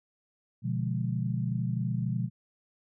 sine chord, B diminished seventh, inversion none, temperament equal, 123.47 / 146.83 / 174.61 / 207.7 Hz, B2 / D3 / F3 / Ab3, 0 / 0 / 0 / 0 cents, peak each -30 / -36 / -33 / -36 dBFS, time 0.62-2.3 s, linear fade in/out 50 ms, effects none

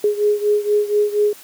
sine beating tone pair, 415.3 / 419.5 Hz, G#4 / G#4, 0 / +17 cents, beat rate 4.2 Hz, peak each -16 / -19 dBFS, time 0.04-1.33 s, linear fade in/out 2 ms, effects white hiss -42 dBFS RMS until 1.43 s + high-pass 150 Hz 12 dB/octave

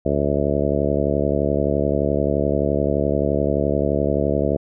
harmonic tone, 71.6 Hz, D2, 43 cents flat, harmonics 1 / 2 / 3 / 4 / 5 / 6 / 7 / 8 / 9, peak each -26 / -26 / -26 / -26 / -26 / -26 / -26 / -26 / -26 dBFS, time 0.05-4.57 s, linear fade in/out 10 ms, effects none

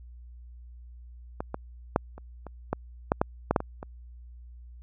clicks, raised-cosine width 1 ms, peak -17 / -17 / -7 / -29 / -26 / -12 / -7 / -8 / -8 / -7 / -18 / -23 dBFS, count 12, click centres 1.405 / 1.544 / 1.961 / 2.18 / 2.467 / 2.73 / 3.119 / 3.215 / 3.51 / 3.562 / 3.604 / 3.829 s, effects added 60 Hz sine -44 dBFS peak until 4.82 s

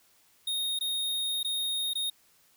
square tone with dropouts, 3713 Hz, A#7, 8 cents flat, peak -29 dBFS, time 0.47-2.1 s, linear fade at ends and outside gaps 5 ms, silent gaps 0.79-0.809 / 1.431-1.446 / 1.935-1.953 s, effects white hiss -64 dBFS RMS until 2.56 s

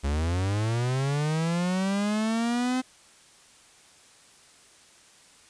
45% pulse linear sweep, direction up, 67.3 to 259 Hz, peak -24 dBFS, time 0.03-2.82 s, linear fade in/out 20 ms, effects white hiss -55 dBFS RMS until 5.49 s + resampled to 22050 Hz

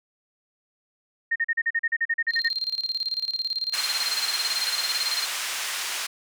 sine tone bursts, 1844 Hz, A#6, 19 cents flat, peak -20 dBFS, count 14, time 1.31-2.489 s, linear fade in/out 10 ms, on 48 ms, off 39 ms
sine tone with tremolo, 4186 Hz, C8, in tune, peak -23 dBFS, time 2.28-5.28 s, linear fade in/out 50 ms, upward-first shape square, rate 18 Hz, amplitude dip 80%
pink band-pass noise, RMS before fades -30 dBFS, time 3.73-6.07 s, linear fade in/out 10 ms, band 1500 to 10000 Hz, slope 12 dB/octave
effects none

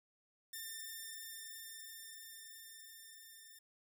5% pulse tone with level ramp, 1797 Hz, A6, 36 cents sharp, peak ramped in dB -33 to -45 dBFS, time 0.53-3.59 s, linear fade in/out 5 ms, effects none

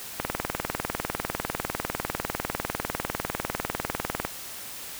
click train, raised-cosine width 0.5 ms, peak -10 dBFS, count 82, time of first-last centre 0.2-4.25 s, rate 20 Hz, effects white hiss -39 dBFS RMS until 4.99 s

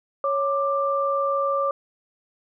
sine tone pair together, 554.4 / 1181.2 Hz, C#5 / D6, 0 / +10 cents, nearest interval octave + minor second, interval 1310 cents, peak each -23 dBFS, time 0.24-1.71 s, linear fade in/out 2 ms, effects none

